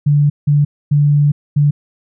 sine tone bursts at uneven times, 145.8 Hz, D3, 12 cents flat, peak -8 dBFS, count 4, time 0.06-0.3 / 0.47-0.65 / 0.91-1.32 / 1.56-1.71 s, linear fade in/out 10 ms, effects none

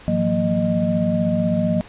sine tone cluster, 104.9 / 163 / 178.9 / 231.7 / 616 Hz, G#2 / E3 / F3 / A#3 / D#5, +18 / -19 / +42 / -10 / -17 cents, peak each -28 / -28 / -20 / -22 / -23 dBFS, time 0.08-1.81 s, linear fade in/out 0 ms, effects pink hiss -43 dBFS RMS until 1.88 s + resampled to 8000 Hz

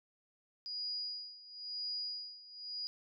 sine tone with tremolo, 4895 Hz, D#8, 29 cents flat, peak -36 dBFS, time 0.66-2.87 s, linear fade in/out 0 ms, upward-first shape sine, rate 0.98 Hz, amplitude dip 85%, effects none

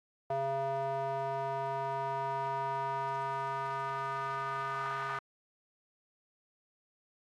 square tone with band-pass filter sweep, 136.1 Hz, C#3, 31 cents flat, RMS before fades -35 dBFS, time 0.3-5.19 s, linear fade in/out 2 ms, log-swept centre 710 to 1300 Hz, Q 3.8, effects AAC 64 kbps

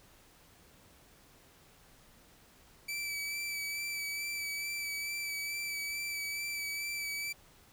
sawtooth tone with vibrato, 2310 Hz, D7, 29 cents flat, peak -32 dBFS, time 2.88-7.33 s, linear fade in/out 10 ms, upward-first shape sine, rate 2.3 Hz, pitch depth 21 cents each way, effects pink hiss -61 dBFS RMS until 7.72 s

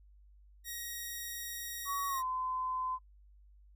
5% pulse tone, 1888 Hz, A#6, 22 cents sharp, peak -29 dBFS, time 0.64-2.23 s, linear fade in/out 50 ms
sine tone with pitch glide, 1123 to 1023.9 Hz, C#6 to C6, +22 to -38 cents, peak -33 dBFS, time 1.85-2.99 s, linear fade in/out 50 ms, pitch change -160 cents, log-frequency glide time 2.08-2.23 s
effects noise-tail reverb RT60 0.1 s tail -26 dB re dry + added 50 Hz sine -57 dBFS peak until 3.75 s

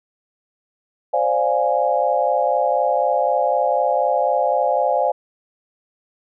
sine chord, D half-diminished seventh, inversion third, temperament equal, 523.3 / 587.3 / 698.5 / 830.6 Hz, C5 / D5 / F5 / Ab5, 0 / 0 / 0 / 0 cents, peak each -21 dBFS, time 1.13-5.12 s, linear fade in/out 10 ms, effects none

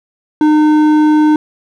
triangle tone with hard clipping, 304.8 Hz, D#4, 36 cents flat, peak -8 dBFS, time 0.41-1.36 s, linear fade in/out 2 ms, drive 12 dB, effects none

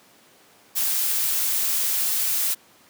blue noise, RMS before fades -23 dBFS, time 0.75-2.55 s, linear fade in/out 20 ms, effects pink hiss -54 dBFS RMS until 2.89 s + high-pass 200 Hz 12 dB/octave

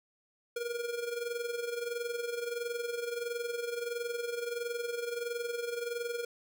square tone with amplitude modulation, 474.9 Hz, A#4, 32 cents sharp, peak -32 dBFS, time 0.56-6.25 s, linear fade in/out 5 ms, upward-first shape sine, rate 21.5 Hz, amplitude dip 65%, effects none

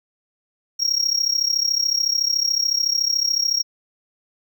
triangle tone with amplitude modulation, 5588 Hz, F8, in tune, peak -13 dBFS, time 0.79-3.63 s, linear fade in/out 20 ms, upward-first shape sine, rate 33.8 Hz, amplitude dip 85%, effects none

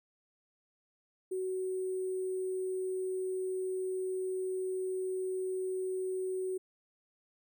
sine tone with sample-and-hold, 373.6 Hz, F#4, 17 cents sharp, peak -32 dBFS, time 1.31-6.58 s, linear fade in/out 10 ms, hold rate 8820 Hz, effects none

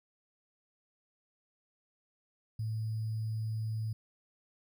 sine tone with sample-and-hold, 110 Hz, A2, in tune, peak -32 dBFS, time 2.59-3.93 s, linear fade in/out 5 ms, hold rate 4900 Hz, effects none

